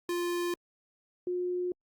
square / sine tone pair in turn, 349.2 / 358.8 Hz, F4 / F4, 0 / +47 cents, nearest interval unison, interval 47 cents, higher second, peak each -30 / -29 dBFS, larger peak second, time 0.09-0.54 / 1.27-1.72 s, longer neither, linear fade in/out 2 ms, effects Opus 48 kbps

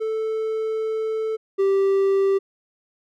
triangle tone pair in turn, 440 / 390.8 Hz, A4 / G4, 0 / -5 cents, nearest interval major second, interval 205 cents, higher first, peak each -20 / -14 dBFS, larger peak second, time 0-1.37 / 1.58-2.39 s, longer first, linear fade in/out 20 ms, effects none

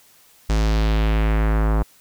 square tone with low-pass filter sweep, 53.8 Hz, A1, 38 cents flat, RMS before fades -18 dBFS, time 0.49-1.83 s, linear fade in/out 10 ms, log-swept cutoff 6800 to 1100 Hz, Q 1.5, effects white hiss -53 dBFS RMS until 2 s

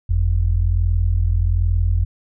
sine tone pair together, 46.46 / 87.7 Hz, F#1 / F2, +8 / +8 cents, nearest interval major seventh, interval 1100 cents, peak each -17 dBFS, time 0.09-2.05 s, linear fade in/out 10 ms, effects none

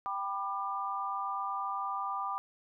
sine chord, G major, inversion none, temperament equal with one note detuned, 784 / 987.8 / 1195.2 Hz, G5 / B5 / D6, 0 / 0 / +30 cents, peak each -38 / -38 / -35 dBFS, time 0.06-2.38 s, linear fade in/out 0 ms, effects none

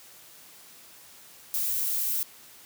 violet noise, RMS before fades -28 dBFS, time 1.54-2.23 s, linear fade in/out 0 ms, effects white hiss -51 dBFS RMS until 2.65 s + high-pass 80 Hz 12 dB/octave

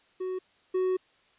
triangle tone pair in turn, 371.2 / 371.2 Hz, F#4 / F#4, +6 / +6 cents, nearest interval unison, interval 0 cents, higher neither, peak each -28 / -22 dBFS, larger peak second, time 0.2-0.39 / 0.74-0.97 s, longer second, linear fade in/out 10 ms, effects white hiss -64 dBFS RMS until 1.38 s + resampled to 8000 Hz

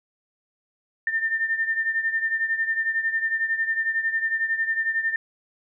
sine beating tone pair, 1800 / 1811 Hz, A6 / A6, +39 / +49 cents, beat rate 11 Hz, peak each -23 / -28 dBFS, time 1.07-5.16 s, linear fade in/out 2 ms, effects none

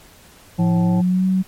harmonic tone, 108.3 Hz, A2, 27 cents flat, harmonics 1 / 3 / 5 / 7 / 8, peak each -24 / -28 / -30 / -32 / -32 dBFS, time 0.58-1.02 s, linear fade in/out 20 ms
sine tone with pitch glide, 172.1 to 187.68 Hz, F3 to F#3, -25 to +25 cents, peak -14 dBFS, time 0.58-1.43 s, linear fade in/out 20 ms, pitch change +150 cents, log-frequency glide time 0.75-1.26 s
effects pink hiss -47 dBFS RMS until 1.47 s + MP3 64 kbps

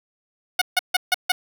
10% pulse tone bursts, 731 Hz, F#5, 21 cents flat, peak -7 dBFS, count 5, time 0.59-1.32 s, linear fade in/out 5 ms, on 26 ms, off 150 ms, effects none

